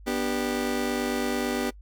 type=chord; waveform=30% pulse; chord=G major; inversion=first; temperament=just; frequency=245 / 294 / 392 Hz; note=B3 / D4 / G4; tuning=-14 / +2 / 0 cents; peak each=-26 / -29 / -28 dBFS; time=0.06-1.71 s; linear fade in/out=20 ms; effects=noise-tail reverb RT60 0.1 s tail -22 dB re dry + added 50 Hz sine -44 dBFS peak until 1.81 s